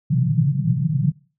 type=band-pass noise; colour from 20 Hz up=pink; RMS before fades=-19 dBFS; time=0.1-1.12 s; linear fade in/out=10 ms; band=120 to 180 Hz; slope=96 dB/octave; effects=noise-tail reverb RT60 0.4 s tail -23 dB re dry